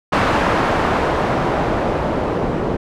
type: noise with low-pass filter sweep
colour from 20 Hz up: white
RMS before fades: -18 dBFS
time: 0.12-2.77 s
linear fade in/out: 10 ms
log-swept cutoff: 1300 to 520 Hz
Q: 0.8
effects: none